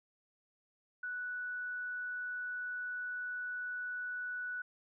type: tone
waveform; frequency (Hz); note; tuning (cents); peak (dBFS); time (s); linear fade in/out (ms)
sine; 1479; F#6; -1; -37; 1.03-4.62; 5
effects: none